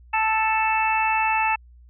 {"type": "harmonic tone", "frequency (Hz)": 440, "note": "A4", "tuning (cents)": 0, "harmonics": [2, 3, 4, 5, 6], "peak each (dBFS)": [-21, -29, -30, -31, -24], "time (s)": [0.13, 1.56], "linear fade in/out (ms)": 10, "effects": ["added 60 Hz sine -46 dBFS peak until 1.89 s"]}